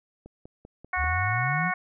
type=click train; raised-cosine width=2 ms; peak=-31 dBFS; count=5; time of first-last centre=0.26-1.041 s; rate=5.12 Hz
type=harmonic tone; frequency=367 Hz; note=F#4; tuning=14 cents flat; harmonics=2 / 3 / 4 / 5 / 6; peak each=-31 / -31 / -31 / -31 / -31 dBFS; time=0.93-1.74 s; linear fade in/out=5 ms
type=exponential sweep; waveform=sine; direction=up; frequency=69.2 to 185 Hz; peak=-27 dBFS; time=0.96-1.72 s; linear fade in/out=50 ms
effects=none